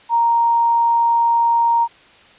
sine tone, 932.3 Hz, A#5, in tune, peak -12 dBFS, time 0.09-1.88 s, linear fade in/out 50 ms, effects white hiss -47 dBFS RMS until 2.38 s + resampled to 8000 Hz

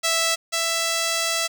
5% pulse tone pair in turn, 659.3 / 662.6 Hz, E5 / E5, 0 / +9 cents, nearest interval unison, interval 9 cents, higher second, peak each -8 / -10 dBFS, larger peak first, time 0.03-0.36 / 0.52-1.48 s, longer second, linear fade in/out 20 ms, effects none

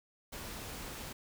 pink noise, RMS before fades -44 dBFS, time 0.32-1.13 s, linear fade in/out 10 ms, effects none

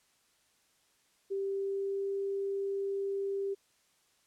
sine tone with pitch glide, 392 to 394.5 Hz, G4 to G4, 0 to +11 cents, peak -31 dBFS, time 1.3-3.55 s, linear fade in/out 20 ms, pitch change +11 cents, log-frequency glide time 1.43-2.12 s, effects white hiss -70 dBFS RMS until 4.26 s + low-pass 10000 Hz 12 dB/octave

